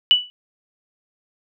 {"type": "tone with exponential decay", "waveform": "sine", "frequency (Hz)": 2960, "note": "F#7", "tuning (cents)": 0, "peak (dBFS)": -6, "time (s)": [0.11, 0.3], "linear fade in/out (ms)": 0, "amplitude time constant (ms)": 41, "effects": []}